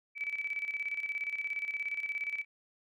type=tone with tremolo; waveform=sine; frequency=2300 Hz; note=D7; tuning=37 cents flat; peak=-31 dBFS; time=0.15-2.45 s; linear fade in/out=50 ms; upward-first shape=square; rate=17 Hz; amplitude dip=65%; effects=none